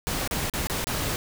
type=noise with dropouts; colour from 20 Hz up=pink; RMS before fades=-28 dBFS; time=0.07-1.16 s; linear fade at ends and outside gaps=0 ms; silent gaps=0.276-0.311 / 0.498-0.537 / 0.671-0.698 / 0.843-0.87 s; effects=none